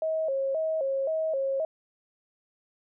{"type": "tone with vibrato", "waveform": "sine", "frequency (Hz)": 587.3, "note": "D5", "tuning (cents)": 0, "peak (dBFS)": -25, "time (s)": [0.02, 1.65], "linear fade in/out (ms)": 2, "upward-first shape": "square", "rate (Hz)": 1.9, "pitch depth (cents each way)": 140, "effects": []}